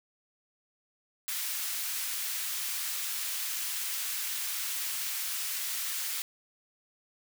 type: high-pass noise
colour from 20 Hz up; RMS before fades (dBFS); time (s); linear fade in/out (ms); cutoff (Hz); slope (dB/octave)
white; -34; 1.28-6.22; 0; 1500; 12
effects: none